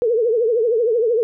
sine tone with vibrato, 460.8 Hz, A#4, 20 cents flat, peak -14 dBFS, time 0.02-1.23 s, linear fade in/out 0 ms, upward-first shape triangle, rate 13 Hz, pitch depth 150 cents each way, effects none

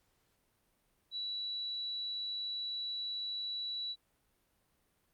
sine tone, 3933 Hz, B7, 8 cents flat, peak -36 dBFS, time 1.11-3.96 s, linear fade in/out 50 ms, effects pink hiss -75 dBFS RMS until 5.13 s + Opus 48 kbps

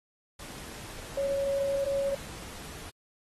sine tone in noise, 554.4 Hz, C#5, in tune, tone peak -26 dBFS, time 1.17-2.15 s, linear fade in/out 5 ms, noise pink, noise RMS -44 dBFS, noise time 0.39-2.9 s, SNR +15 dB, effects AAC 32 kbps

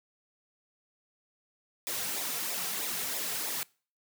white noise with flanger, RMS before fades -34 dBFS, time 1.87-3.63 s, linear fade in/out 0 ms, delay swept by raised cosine 0.65 to 3.45 ms, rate 3.1 Hz, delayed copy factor -0.7, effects noise-tail reverb RT60 0.4 s tail -25 dB re dry + high-pass 150 Hz 12 dB/octave

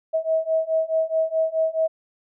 sine beating tone pair, 640 / 644.7 Hz, D#5 / E5, +49 / -39 cents, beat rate 4.7 Hz, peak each -23 / -22 dBFS, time 0.13-1.88 s, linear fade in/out 20 ms, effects none

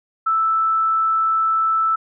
sine tone, 1318.5 Hz, E6, in tune, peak -15 dBFS, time 0.26-1.96 s, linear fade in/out 10 ms, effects none

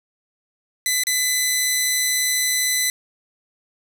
10% pulse tone with dropouts, 2007 Hz, B6, 27 cents sharp, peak -9 dBFS, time 0.86-2.9 s, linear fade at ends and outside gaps 1 ms, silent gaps 1.036-1.069 s, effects none

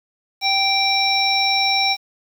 harmonic tone, 782 Hz, G5, 4 cents flat, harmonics 1 / 3 / 5 / 7, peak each -21 / -21 / -21 / -21 dBFS, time 0.41-1.97 s, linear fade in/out 50 ms, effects 7-bit

